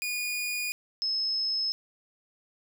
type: tone pair in turn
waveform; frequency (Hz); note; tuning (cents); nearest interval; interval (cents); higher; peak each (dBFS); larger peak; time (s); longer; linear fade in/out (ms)
sawtooth / sine; 2449 / 5189; D#7 / E8; -28 / -28; octave + minor second; 1300; second; -26; neither; 0.02-0.72 / 1.02-1.72; neither; 0
effects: none